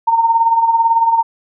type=tone with tremolo; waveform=sine; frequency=916 Hz; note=A#5; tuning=31 cents flat; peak=-7 dBFS; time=0.07-1.23 s; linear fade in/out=10 ms; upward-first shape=sine; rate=18 Hz; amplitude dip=60%; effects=none